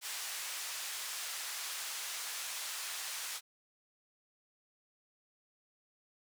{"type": "band-pass noise", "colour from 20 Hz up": "white", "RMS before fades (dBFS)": -41, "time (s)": [0.01, 3.41], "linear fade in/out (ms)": 50, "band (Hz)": [950, 9400], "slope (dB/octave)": 12, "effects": []}